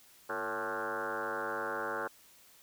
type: tone with frequency modulation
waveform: sine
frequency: 968 Hz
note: B5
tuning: 35 cents flat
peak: -33 dBFS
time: 0.29-2.08 s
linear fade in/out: 10 ms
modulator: 103 Hz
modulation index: 5.9
effects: white hiss -60 dBFS RMS until 2.62 s